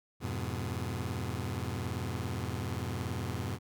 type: chord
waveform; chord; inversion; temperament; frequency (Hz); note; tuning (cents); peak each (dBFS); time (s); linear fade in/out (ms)
sawtooth; F diminished; none; just; 87.31 / 104.77 / 125.72; F2 / Ab2 / Cb3; 0 / +16 / +31; -34; 0.2-3.59; 50
effects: none